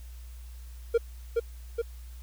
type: tone with echo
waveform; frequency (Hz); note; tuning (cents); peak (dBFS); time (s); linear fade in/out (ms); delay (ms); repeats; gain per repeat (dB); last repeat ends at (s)
triangle; 465.1; A#4; -4; -17; 0.94-0.98; 10; 420; 2; -3; 1.82
effects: added 60 Hz sine -41 dBFS peak until 2.22 s + white hiss -58 dBFS RMS until 2.22 s